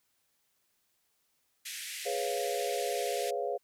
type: band-pass noise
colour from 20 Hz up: pink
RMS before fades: -41 dBFS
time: 1.65-3.31 s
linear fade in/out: 10 ms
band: 1800 to 13000 Hz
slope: 48 dB/octave
type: chord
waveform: sine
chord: C# dominant seventh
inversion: second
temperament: equal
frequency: 415.3 / 493.9 / 554.4 / 698.5 Hz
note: G#4 / B4 / C#5 / E#5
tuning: 0 / 0 / 0 / 0 cents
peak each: -36 dBFS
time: 2.05-3.58 s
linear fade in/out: 20 ms
effects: white hiss -75 dBFS RMS until 3.63 s